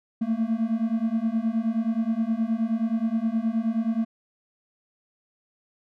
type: beating tone pair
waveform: triangle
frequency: 220.5 / 230 Hz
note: A3 / A#3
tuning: +4 / -23 cents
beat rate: 9.5 Hz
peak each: -24 / -23 dBFS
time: 0.21-4.05 s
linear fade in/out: 10 ms
effects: none